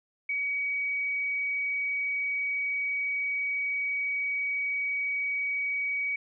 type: tone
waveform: sine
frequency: 2263 Hz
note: C#7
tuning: 35 cents sharp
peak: -27 dBFS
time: 0.29-6.16 s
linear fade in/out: 5 ms
effects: none